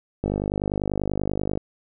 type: click train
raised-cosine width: 2 ms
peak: -11 dBFS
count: 68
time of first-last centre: 0.24-1.575 s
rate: 50.2 Hz
effects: none